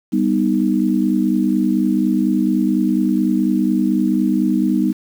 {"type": "chord", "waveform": "sine", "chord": "G augmented", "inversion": "none", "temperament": "equal with one note detuned", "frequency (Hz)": [197.13, 246.9, 311.1], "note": ["G3", "B3", "D#4"], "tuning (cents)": [10, 0, 0], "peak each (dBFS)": -18, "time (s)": [0.12, 4.93], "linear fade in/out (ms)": 20, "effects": ["7-bit"]}